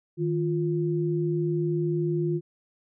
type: tone pair together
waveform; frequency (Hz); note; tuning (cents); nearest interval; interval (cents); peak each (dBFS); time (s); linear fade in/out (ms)
sine; 155.86 / 349.2; D#3 / F4; +3 / 0; octave + major second; 1397; -26; 0.17-2.41; 50
effects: none